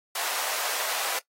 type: high-pass noise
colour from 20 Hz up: pink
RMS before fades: -30 dBFS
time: 0.15-1.19 s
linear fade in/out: 5 ms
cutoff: 590 Hz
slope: 24 dB/octave
effects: noise-tail reverb RT60 0.1 s tail -19 dB re dry + AAC 48 kbps